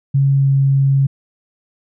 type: tone with pitch glide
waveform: sine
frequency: 137.8 to 136.93 Hz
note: C#3 to C#3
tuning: -10 to -21 cents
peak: -10 dBFS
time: 0.14-1.07 s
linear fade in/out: 10 ms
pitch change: -11 cents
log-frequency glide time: 0.36-0.48 s
effects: none